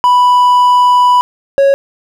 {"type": "tone pair in turn", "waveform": "triangle", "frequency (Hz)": [987.8, 552.3], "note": ["B5", "C#5"], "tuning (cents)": [0, -6], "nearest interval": "minor seventh", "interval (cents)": 1006, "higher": "first", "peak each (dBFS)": -3, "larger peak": "neither", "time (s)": [[0.04, 1.21], [1.58, 1.74]], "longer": "first", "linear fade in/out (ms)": 0, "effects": []}